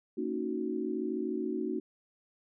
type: chord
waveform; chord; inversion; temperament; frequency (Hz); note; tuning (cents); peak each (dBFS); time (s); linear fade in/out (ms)
sine; D# minor seventh; second; equal with one note detuned; 230 / 277.2 / 311.1 / 370; A#3 / C#4 / D#4 / F#4; -23 / 0 / 0 / 0; -37 / -38 / -36 / -35; 0.17-1.8; 10
effects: none